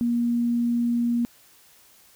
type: tone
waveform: sine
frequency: 237.4 Hz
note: A#3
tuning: 32 cents sharp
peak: -20 dBFS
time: 0.01-1.25 s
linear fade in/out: 0 ms
effects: white hiss -55 dBFS RMS until 2.15 s